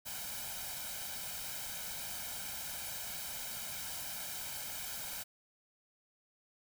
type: noise with comb filter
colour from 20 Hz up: white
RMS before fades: -42 dBFS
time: 0.05-5.24 s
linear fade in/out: 20 ms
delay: 1.3 ms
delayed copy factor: +0.7
effects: none